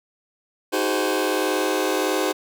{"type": "chord", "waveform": "sawtooth", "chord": "Ab dominant seventh", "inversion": "second", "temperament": "just", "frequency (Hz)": [311.5, 373.8, 415.3, 519.1], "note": ["Eb4", "Gb4", "Ab4", "C5"], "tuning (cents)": [2, 18, 0, -14], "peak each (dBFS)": [-22, -21, -23, -22], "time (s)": [0.72, 2.33], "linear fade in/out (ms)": 20, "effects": []}